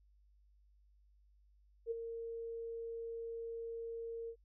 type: tone with ADSR envelope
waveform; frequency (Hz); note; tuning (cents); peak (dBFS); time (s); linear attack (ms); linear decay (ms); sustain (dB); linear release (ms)
sine; 460; A#4; -23; -33; 1.86-4.36; 51; 16; -8; 73
effects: added 50 Hz sine -65 dBFS peak until 4.44 s